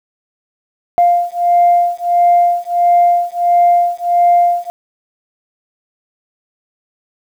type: beating tone pair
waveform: sine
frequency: 698.5 / 700 Hz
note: F5 / F5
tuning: 0 / +4 cents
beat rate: 1.5 Hz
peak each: -11 dBFS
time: 0.98-4.7 s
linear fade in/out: 0 ms
effects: tanh soft clip ceiling -2 dBFS + 7-bit